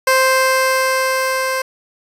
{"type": "tone with level ramp", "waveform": "15% pulse", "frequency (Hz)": 523.3, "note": "C5", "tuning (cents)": 0, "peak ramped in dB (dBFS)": [-4, -11], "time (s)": [0.07, 1.62], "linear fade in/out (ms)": 5, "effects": ["resampled to 32000 Hz", "7-bit"]}